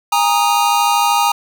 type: chord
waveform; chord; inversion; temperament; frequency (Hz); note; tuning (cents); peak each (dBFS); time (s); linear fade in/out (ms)
square; Ab suspended second; none; equal with one note detuned; 819.2 / 932.3 / 1244.5; Ab5 / Bb5 / Eb6; -24 / 0 / 0; -17 / -16 / -19; 0.12-1.32; 5
effects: none